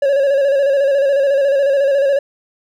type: tone with vibrato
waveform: triangle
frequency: 554.4 Hz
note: C#5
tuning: in tune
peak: -9 dBFS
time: 0.02-2.19 s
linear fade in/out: 5 ms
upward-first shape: square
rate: 14 Hz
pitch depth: 44 cents each way
effects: none